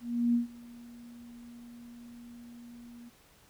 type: tone with ADSR envelope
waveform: sine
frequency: 237.9 Hz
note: A#3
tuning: 35 cents sharp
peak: -22 dBFS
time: 0-3.1 s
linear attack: 340 ms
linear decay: 130 ms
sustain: -24 dB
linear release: 19 ms
effects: pink hiss -61 dBFS RMS until 3.49 s